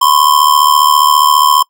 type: ring-modulated tone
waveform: square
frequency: 1046.5 Hz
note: C6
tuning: in tune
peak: -4 dBFS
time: 0.01-1.63 s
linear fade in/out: 10 ms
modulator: 37.4 Hz
effects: noise-tail reverb RT60 0.1 s tail -24 dB re dry